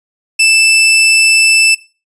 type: tone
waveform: sawtooth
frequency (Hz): 2644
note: E7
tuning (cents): +5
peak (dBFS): -3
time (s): 0.39-1.75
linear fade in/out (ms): 10
effects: noise-tail reverb RT60 0.3 s tail -17 dB re dry + resampled to 24000 Hz